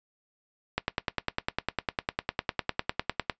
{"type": "click train", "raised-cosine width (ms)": 0.3, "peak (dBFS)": -10, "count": 26, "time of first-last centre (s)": [0.78, 3.298], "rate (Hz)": 9.93, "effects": ["noise-tail reverb RT60 0.1 s tail -18 dB re dry", "resampled to 16000 Hz"]}